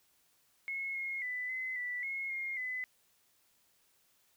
sine tone with pitch steps, 2176 / 2154 / 1994 / 2039 / 1970 / 2166 / 2134 / 2013 Hz, C#7 / C7 / B6 / C7 / B6 / C#7 / C7 / B6, -33 / +50 / +16 / -45 / -5 / -41 / +34 / +33 cents, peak -35 dBFS, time 0.68-2.84 s, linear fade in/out 0 ms, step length 270 ms, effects white hiss -71 dBFS RMS until 4.36 s

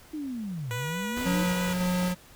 sine linear two-way sweep, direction down then up, 316.5 to 110 to 316.5 Hz, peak -31 dBFS, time 0.13-1.44 s, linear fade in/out 10 ms, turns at 0.73 s
10% pulse tone with vibrato, 488.4 Hz, B4, 19 cents flat, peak -24 dBFS, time 0.71-1.73 s, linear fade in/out 0 ms, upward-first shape sine, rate 4.6 Hz, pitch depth 19 cents each way
pink noise, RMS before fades -38 dBFS, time 1.16-2.13 s, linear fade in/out 10 ms
square tone with tremolo, 180.6 Hz, F#3, 42 cents flat, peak -25 dBFS, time 1.25-2.15 s, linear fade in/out 20 ms, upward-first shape square, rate 1.8 Hz, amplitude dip 25%
effects pink hiss -53 dBFS RMS until 2.35 s

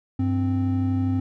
triangle tone pair together, 98 / 261.6 Hz, G2 / C4, 0 / 0 cents, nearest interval octave + perfect fourth, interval 1700 cents, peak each -21 dBFS, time 0.19-1.2 s, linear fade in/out 5 ms, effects none

